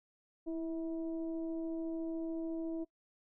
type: tone with frequency modulation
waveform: sine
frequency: 327.9 Hz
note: E4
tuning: 9 cents flat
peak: -35 dBFS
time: 0.46-2.85 s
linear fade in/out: 20 ms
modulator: 321 Hz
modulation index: 0.56
effects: noise-tail reverb RT60 0.1 s tail -22 dB re dry